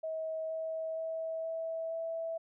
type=tone with pitch steps; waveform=sine; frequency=639 / 643.4 / 647.9 / 652.4 / 657 Hz; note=D#5 / E5 / E5 / E5 / E5; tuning=+46 / -42 / -30 / -18 / -6 cents; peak=-34 dBFS; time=0.03-2.38 s; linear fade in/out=10 ms; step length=470 ms; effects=none